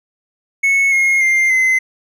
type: tone with pitch steps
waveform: triangle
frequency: 2201 / 2151 / 2102 / 2054 Hz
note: C#7 / C7 / C7 / C7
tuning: -13 / +47 / +7 / -33 cents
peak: -9 dBFS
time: 0.63-1.79 s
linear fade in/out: 10 ms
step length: 290 ms
effects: none